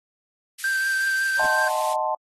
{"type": "high-pass noise", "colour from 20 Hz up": "white", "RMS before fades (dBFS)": -35, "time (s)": [0.58, 1.95], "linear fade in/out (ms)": 20, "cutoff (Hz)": 1900, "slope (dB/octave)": 24}
{"type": "tone with vibrato", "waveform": "triangle", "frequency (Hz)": 1568, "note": "G6", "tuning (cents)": 0, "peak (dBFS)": -19, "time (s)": [0.64, 1.68], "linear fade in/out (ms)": 2, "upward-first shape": "triangle", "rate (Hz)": 5.4, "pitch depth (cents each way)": 16}
{"type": "noise with exponential growth", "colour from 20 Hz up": "pink", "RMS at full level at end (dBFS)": -31, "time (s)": [1.35, 1.46], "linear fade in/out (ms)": 2, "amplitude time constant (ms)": 22}
{"type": "chord", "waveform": "sine", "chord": "D# diminished seventh", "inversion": "none", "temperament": "equal", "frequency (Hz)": [622.3, 740, 880, 1046.5], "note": ["D#5", "F#5", "A5", "C6"], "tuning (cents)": [0, 0, 0, 0], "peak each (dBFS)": [-27, -29, -25, -29], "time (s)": [1.39, 2.15], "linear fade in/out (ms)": 5}
{"effects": ["AAC 32 kbps"]}